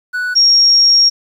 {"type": "tone pair in turn", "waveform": ["triangle", "sine"], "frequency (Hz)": [1480, 5575], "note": ["F#6", "F8"], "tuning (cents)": [0, -4], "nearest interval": "octave + major seventh", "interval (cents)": 2296, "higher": "second", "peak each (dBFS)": [-14, -6], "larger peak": "second", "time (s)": [[0.13, 0.35], [0.35, 1.1]], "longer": "second", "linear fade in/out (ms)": 20, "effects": ["8-bit"]}